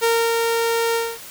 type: tone with ADSR envelope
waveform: sawtooth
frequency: 461 Hz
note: A#4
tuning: 19 cents flat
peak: -11 dBFS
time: 0.01-1.19 s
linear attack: 29 ms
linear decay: 280 ms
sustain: -3 dB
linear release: 240 ms
effects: white hiss -38 dBFS RMS until 1.3 s